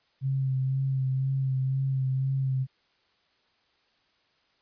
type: tone with vibrato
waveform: sine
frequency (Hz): 133.1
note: C3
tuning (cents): +30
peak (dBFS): -24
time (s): 0.21-2.67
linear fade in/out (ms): 50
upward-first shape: sine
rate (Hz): 2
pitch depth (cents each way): 25
effects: white hiss -68 dBFS RMS until 4.61 s + resampled to 11025 Hz